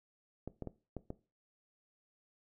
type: clicks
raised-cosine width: 2 ms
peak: -27 dBFS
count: 5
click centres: 0.476 / 0.623 / 0.673 / 0.967 / 1.104 s
effects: noise-tail reverb RT60 0.3 s tail -17 dB re dry